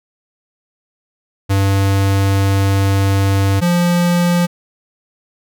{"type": "tone pair in turn", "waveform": "square", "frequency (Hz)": [98, 174.62], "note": ["G2", "F3"], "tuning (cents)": [0, 0], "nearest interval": "minor seventh", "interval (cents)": 1000, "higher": "second", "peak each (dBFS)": -12, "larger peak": "neither", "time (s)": [[1.49, 3.61], [3.61, 4.47]], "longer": "first", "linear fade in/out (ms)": 20, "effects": []}